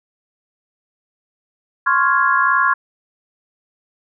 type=chord; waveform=sine; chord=Db major seventh; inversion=third; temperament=equal; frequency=1046.5 / 1108.7 / 1396.9 / 1661.2 Hz; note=C6 / Db6 / F6 / Ab6; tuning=0 / 0 / 0 / 0 cents; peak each=-18 dBFS; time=1.86-2.74 s; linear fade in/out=10 ms; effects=none